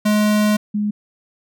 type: tone pair in turn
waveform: square / sine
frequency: 210.7 / 208.4 Hz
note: G#3 / G#3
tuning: +25 / +6 cents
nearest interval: unison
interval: 19 cents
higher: first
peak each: -14 / -17 dBFS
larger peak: first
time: 0.05-0.57 / 0.74-0.91 s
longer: first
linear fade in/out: 10 ms
effects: none